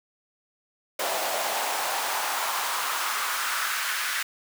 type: noise with high-pass filter sweep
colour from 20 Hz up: pink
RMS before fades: -28 dBFS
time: 0.99-4.23 s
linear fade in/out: 5 ms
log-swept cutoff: 620 to 1600 Hz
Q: 2.4
effects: none